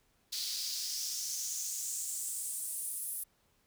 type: noise with high-pass filter sweep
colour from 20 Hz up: pink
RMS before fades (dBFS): -38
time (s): 0.32-3.24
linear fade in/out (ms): 10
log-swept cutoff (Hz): 4300 to 11000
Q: 3.6
effects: pink hiss -72 dBFS RMS until 3.66 s